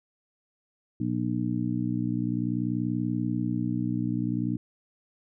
harmonic tone, 60.5 Hz, B1, 35 cents flat, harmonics 2 / 3 / 4 / 5, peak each -31 / -32 / -30 / -31 dBFS, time 1-4.57 s, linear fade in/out 5 ms, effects none

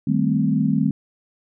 sine chord, A half-diminished seventh, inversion second, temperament equal with one note detuned, 155.56 / 196 / 220 / 259.2 Hz, Eb3 / G3 / A3 / C4, 0 / 0 / 0 / -16 cents, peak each -22 dBFS, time 0.07-0.91 s, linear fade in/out 5 ms, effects none

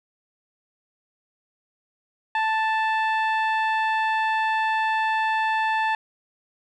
15% pulse tone with low-pass filter, 880 Hz, A5, in tune, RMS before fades -23 dBFS, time 2.35-5.95 s, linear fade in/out 2 ms, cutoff 1800 Hz, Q 0.62, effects none

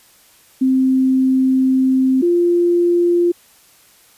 sine tone pair in turn, 261.6 / 347.6 Hz, C4 / F4, 0 / -8 cents, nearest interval perfect fourth, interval 492 cents, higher second, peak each -11 dBFS, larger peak neither, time 0.61-2.22 / 2.22-3.32 s, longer first, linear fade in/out 10 ms, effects white hiss -50 dBFS RMS until 4.17 s + resampled to 32000 Hz

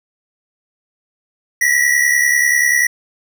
square tone pair together, 1897.8 / 1968 Hz, A#6 / B6, +31 / -7 cents, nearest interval minor second, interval 62 cents, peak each -15 dBFS, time 1.61-2.87 s, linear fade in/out 5 ms, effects none

